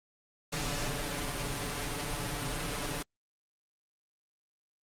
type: noise with comb filter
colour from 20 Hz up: pink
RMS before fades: -34 dBFS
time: 0.52-3.03 s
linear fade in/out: 10 ms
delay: 6.9 ms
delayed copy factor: +0.95
effects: low-pass 11000 Hz 12 dB/octave + Opus 48 kbps